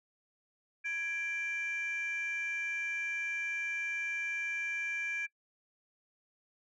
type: tone pair together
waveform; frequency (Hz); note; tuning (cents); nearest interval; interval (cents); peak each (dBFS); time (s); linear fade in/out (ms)
sine; 1661.2 / 2355; G#6 / D7; 0 / +4; tritone; 604; -36 / -33; 0.84-5.27; 20
effects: noise-tail reverb RT60 0.1 s tail -24 dB re dry + tanh soft clip ceiling -30 dBFS